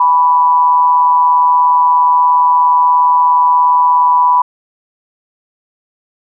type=tone with amplitude modulation; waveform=sine; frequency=987.8 Hz; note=B5; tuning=in tune; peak=-4 dBFS; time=0-4.42 s; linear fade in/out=5 ms; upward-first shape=sine; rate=157 Hz; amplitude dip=50%; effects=none